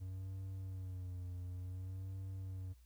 triangle tone with vibrato, 92.6 Hz, F#2, 2 cents sharp, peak -40 dBFS, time 0-2.74 s, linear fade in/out 20 ms, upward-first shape sine, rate 0.56 Hz, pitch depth 53 cents each way, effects added 60 Hz sine -60 dBFS peak until 2.85 s + white hiss -75 dBFS RMS until 2.85 s

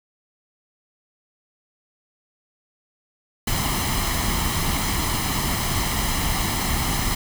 pink noise with comb filter, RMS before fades -23 dBFS, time 3.47-7.15 s, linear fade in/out 5 ms, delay 0.98 ms, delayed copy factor +0.6, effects none

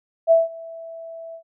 sine tone with ADSR envelope, 659.3 Hz, E5, in tune, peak -9 dBFS, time 0.27-1.43 s, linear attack 42 ms, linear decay 170 ms, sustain -24 dB, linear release 86 ms, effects none

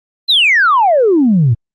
sine exponential sweep, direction down, 4183 to 106.9 Hz, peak -6 dBFS, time 0.28-1.55 s, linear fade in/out 20 ms, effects tanh soft clip ceiling -3 dBFS + Opus 32 kbps

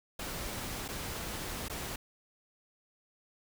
pink noise with dropouts, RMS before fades -39 dBFS, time 0.19-1.96 s, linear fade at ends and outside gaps 5 ms, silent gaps 0.881-0.886 / 1.684-1.697 s, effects none

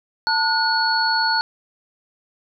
sine tone cluster, 893 / 1452 / 4392 Hz, A5 / F#6 / C#8, +25 / -33 / -17 cents, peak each -21 dBFS, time 0.27-1.41 s, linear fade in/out 0 ms, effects none

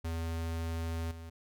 square tone with level steps, 82.41 Hz, E2, in tune, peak -34 / -44 dBFS, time 0.04-1.3 s, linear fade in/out 10 ms, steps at 1.11 s, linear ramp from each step 5 ms, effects none

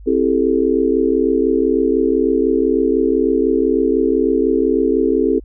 sine chord, A minor seventh, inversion first, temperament just, 264 / 330 / 396 / 440 Hz, C4 / E4 / G4 / A4, +16 / +2 / +18 / 0 cents, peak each -18 dBFS, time 0.06-5.4 s, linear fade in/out 20 ms, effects added 50 Hz sine -34 dBFS peak until 5.44 s

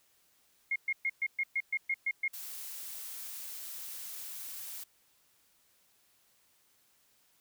sine tone bursts, 2145 Hz, C7, 42 cents sharp, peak -28 dBFS, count 10, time 0.71-2.28 s, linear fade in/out 5 ms, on 49 ms, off 120 ms
blue noise, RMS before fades -43 dBFS, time 2.33-4.84 s, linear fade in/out 10 ms
effects white hiss -69 dBFS RMS until 7.4 s

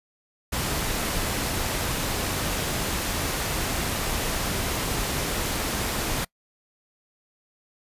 pink noise, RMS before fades -27 dBFS, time 0.52-6.25 s, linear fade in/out 10 ms, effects noise-tail reverb RT60 0.1 s tail -25 dB re dry + resampled to 32000 Hz

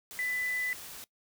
sine tone in noise, 1996 Hz, B6, 18 cents sharp, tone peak -30 dBFS, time 0.19-0.73 s, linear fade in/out 0 ms, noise white, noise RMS -45 dBFS, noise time 0.11-1.04 s, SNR +12 dB, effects noise-tail reverb RT60 0.1 s tail -21 dB re dry

